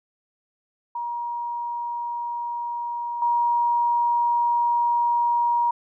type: tone with level steps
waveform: sine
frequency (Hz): 950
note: A#5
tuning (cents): +33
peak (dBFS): -26 / -18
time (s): 0.95-5.71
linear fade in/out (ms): 5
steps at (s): 3.22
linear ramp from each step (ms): 2
effects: none